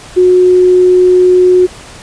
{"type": "tone", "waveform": "sine", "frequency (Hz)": 364.3, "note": "F#4", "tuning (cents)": -27, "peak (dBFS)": -3, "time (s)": [0.16, 1.67], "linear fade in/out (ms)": 20, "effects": ["pink hiss -32 dBFS RMS until 2.02 s", "resampled to 22050 Hz"]}